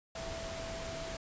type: tone in noise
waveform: sine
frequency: 659.3 Hz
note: E5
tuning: in tune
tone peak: -42 dBFS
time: 0.15-1.17 s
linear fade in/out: 5 ms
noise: pink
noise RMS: -42 dBFS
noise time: 0.15-1.17 s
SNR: -3 dB
effects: resampled to 16000 Hz

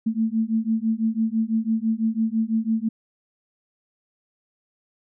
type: beating tone pair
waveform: sine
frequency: 220 / 226 Hz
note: A3 / A3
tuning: 0 / +47 cents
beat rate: 6 Hz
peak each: -23 dBFS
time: 0.06-2.89 s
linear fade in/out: 10 ms
effects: none

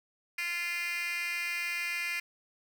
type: tone with high-pass filter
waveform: 10% pulse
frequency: 346.8 Hz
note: F4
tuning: 12 cents flat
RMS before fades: -34 dBFS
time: 0.38-2.2 s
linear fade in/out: 5 ms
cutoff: 2300 Hz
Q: 5.1
effects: 11-bit

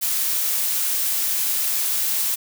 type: noise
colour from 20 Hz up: blue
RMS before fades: -22 dBFS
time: 0.01-2.36 s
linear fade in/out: 20 ms
effects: none

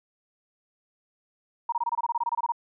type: tone bursts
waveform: sine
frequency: 942 Hz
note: A#5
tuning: 18 cents sharp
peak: -23 dBFS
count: 15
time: 1.69-2.521 s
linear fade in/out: 5 ms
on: 33 ms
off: 24 ms
effects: none

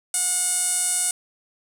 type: tone with band-pass filter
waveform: sawtooth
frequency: 725 Hz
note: F#5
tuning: 35 cents flat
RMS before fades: -23 dBFS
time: 0.14-1.11 s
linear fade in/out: 2 ms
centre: 8800 Hz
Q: 6.3
effects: 7-bit

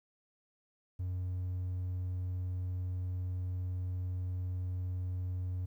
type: tone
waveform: triangle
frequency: 91.2 Hz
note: F#2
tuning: 24 cents flat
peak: -31 dBFS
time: 0.99-5.66 s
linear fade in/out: 10 ms
effects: tanh soft clip ceiling -27 dBFS + 12-bit

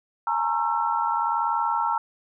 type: tone cluster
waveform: sine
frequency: 843 / 924 / 1086 / 1341 Hz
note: G#5 / A#5 / C#6 / E6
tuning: +26 / -16 / -36 / +29 cents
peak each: -29 / -24 / -32 / -27 dBFS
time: 0.27-1.98 s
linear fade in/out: 2 ms
effects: none

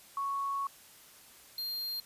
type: tone pair in turn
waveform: sine / square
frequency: 1108.7 / 4200 Hz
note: C#6 / C8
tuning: 0 / +6 cents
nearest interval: octave + major seventh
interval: 2306 cents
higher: second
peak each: -31 / -35 dBFS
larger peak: first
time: 0.17-0.67 / 1.58-2 s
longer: first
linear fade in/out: 2 ms
effects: white hiss -56 dBFS RMS until 2.05 s + resampled to 32000 Hz

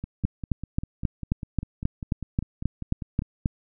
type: two click trains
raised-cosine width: 5 ms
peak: -10 / -20 dBFS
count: 13 / 17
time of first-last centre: 0.25-3.459 / 0.04-3.221 s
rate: 3.74 / 5.03 Hz
effects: none

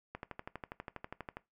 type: click train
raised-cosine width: 0.5 ms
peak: -26 dBFS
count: 16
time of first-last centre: 0.15-1.37 s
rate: 12.3 Hz
effects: noise-tail reverb RT60 0.2 s tail -19 dB re dry

